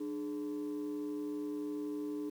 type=tone pair together; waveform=sine; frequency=298 / 421.4 Hz; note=D4 / G#4; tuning=+25 / +25 cents; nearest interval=tritone; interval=600 cents; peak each=-35 / -40 dBFS; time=0-2.3 s; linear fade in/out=10 ms; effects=tanh soft clip ceiling -33 dBFS + 10-bit